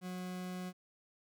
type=tone; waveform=40% pulse; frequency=182.3 Hz; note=F#3; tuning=25 cents flat; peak=-39 dBFS; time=0.01-0.73 s; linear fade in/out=50 ms; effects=none